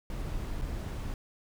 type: noise with dropouts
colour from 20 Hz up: brown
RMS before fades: -35 dBFS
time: 0.1-1.14 s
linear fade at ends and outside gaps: 1 ms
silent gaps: 0.614-0.619 s
effects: none